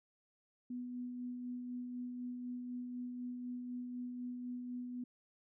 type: tone with tremolo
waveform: sine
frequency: 246.9 Hz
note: B3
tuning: in tune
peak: -39 dBFS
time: 0.7-5.04 s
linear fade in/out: 5 ms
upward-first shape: sine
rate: 4 Hz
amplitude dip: 30%
effects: none